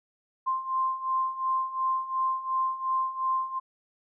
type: beating tone pair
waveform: sine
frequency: 1046.5 / 1049.3 Hz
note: C6 / C6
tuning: 0 / +5 cents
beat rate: 2.8 Hz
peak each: -31 / -27 dBFS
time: 0.46-3.6 s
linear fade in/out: 20 ms
effects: none